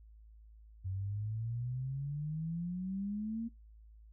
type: exponential sweep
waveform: sine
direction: up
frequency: 92.2 to 233.1 Hz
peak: -35 dBFS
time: 0.84-3.49 s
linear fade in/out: 20 ms
effects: noise-tail reverb RT60 0.2 s tail -23 dB re dry + added 54 Hz sine -54 dBFS peak until 4.12 s